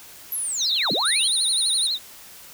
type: linear two-way sweep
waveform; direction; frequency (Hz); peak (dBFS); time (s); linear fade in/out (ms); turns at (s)
sine; down then up; 11820 to 140.7 to 3394; -24; 0.32-1.28; 2; 0.92
type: tone with vibrato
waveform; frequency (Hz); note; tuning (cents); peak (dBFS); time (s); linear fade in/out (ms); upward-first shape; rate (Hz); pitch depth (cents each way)
sine; 3941; B7; -4; -21; 0.57-1.99; 50; triangle; 12; 170
type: tone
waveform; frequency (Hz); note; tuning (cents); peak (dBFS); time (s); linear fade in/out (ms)
sine; 9560; D9; +30; -22; 1.05-1.87; 2
effects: white hiss -44 dBFS RMS until 2.53 s